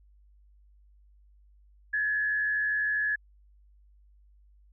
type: tone with frequency modulation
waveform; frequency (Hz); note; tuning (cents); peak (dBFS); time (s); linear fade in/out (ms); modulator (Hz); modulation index
sine; 1700; G#6; +40; -25; 1.93-3.16; 10; 87.5; 0.53
effects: added 50 Hz sine -56 dBFS peak until 4.72 s